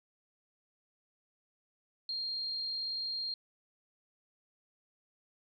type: tone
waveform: sine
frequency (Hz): 4213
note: C8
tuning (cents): +11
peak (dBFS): -34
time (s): 2.09-3.34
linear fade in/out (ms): 2
effects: none